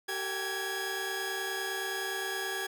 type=tone cluster; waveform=sawtooth; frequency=384.2 / 453.8 / 798 / 1664 Hz; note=G4 / A#4 / G5 / G#6; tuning=-35 / -47 / +31 / +3 cents; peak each=-34 / -40 / -39 / -31 dBFS; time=0.08-2.67 s; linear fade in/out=10 ms; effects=none